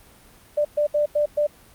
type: tone bursts at uneven times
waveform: sine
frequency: 592 Hz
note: D5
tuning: 14 cents sharp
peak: -17 dBFS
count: 5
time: 0.57-0.65 / 0.77-0.87 / 0.94-1.06 / 1.15-1.26 / 1.37-1.47 s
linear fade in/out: 10 ms
effects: pink hiss -51 dBFS RMS until 1.74 s + Opus 32 kbps